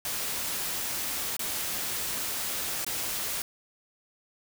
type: noise with dropouts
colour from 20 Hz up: white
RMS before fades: -32 dBFS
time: 0.05-3.42 s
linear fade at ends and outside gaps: 1 ms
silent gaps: 1.367-1.393 / 2.846-2.865 s
effects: none